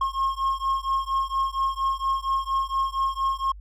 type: beating tone pair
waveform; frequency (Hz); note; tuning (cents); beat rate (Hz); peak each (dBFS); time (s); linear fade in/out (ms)
triangle; 1075 / 1079.3; C6 / C#6; +47 / -47; 4.3; -24; 0.01-3.52; 5
effects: added 50 Hz sine -39 dBFS peak until 3.6 s